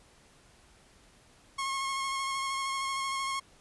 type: tone with vibrato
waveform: sawtooth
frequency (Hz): 1084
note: C#6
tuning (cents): -39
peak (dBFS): -27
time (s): 1.58-3.4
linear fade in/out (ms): 10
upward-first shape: square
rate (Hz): 13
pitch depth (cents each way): 14
effects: pink hiss -60 dBFS RMS until 3.6 s + resampled to 24000 Hz